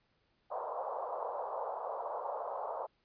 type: band-pass noise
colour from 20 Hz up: pink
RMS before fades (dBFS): -39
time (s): 0.5-2.87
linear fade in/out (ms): 20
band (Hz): 500 to 1100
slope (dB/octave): 48
effects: pink hiss -75 dBFS RMS until 3.04 s + resampled to 11025 Hz